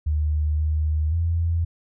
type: tone with pitch steps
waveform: sine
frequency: 75.9 / 77.1 / 83.9 Hz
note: D#2 / D#2 / E2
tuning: -42 / -15 / +31 cents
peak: -19 dBFS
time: 0.06-1.65 s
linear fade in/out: 10 ms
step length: 530 ms
effects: none